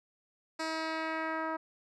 10% pulse tone with low-pass filter sweep, 320 Hz, D#4, 49 cents sharp, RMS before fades -35 dBFS, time 0.59-1.57 s, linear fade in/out 10 ms, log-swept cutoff 6700 to 1200 Hz, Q 1.3, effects none

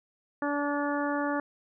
harmonic tone, 288.7 Hz, D4, 30 cents flat, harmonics 1 / 2 / 3 / 4 / 5 / 6, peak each -30 / -33 / -35 / -36 / -37 / -38 dBFS, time 0.42-1.4 s, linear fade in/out 2 ms, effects none

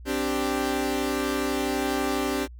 sawtooth chord, C suspended second, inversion none, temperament equal, 261.6 / 293.7 / 392 Hz, C4 / D4 / G4, 0 / 0 / 0 cents, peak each -25 dBFS, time 0.05-2.48 s, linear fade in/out 50 ms, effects added 60 Hz sine -40 dBFS peak until 2.59 s

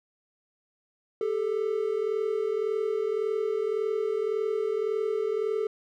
triangle tone pair together, 398.2 / 440 Hz, G4 / A4, +27 / 0 cents, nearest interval major second, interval 173 cents, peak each -28 / -25 dBFS, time 1.21-5.67 s, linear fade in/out 2 ms, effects none

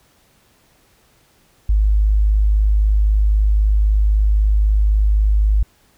sine tone, 51.91 Hz, G#1, in tune, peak -11 dBFS, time 1.69-5.63 s, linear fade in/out 5 ms, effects pink hiss -56 dBFS RMS until 5.97 s

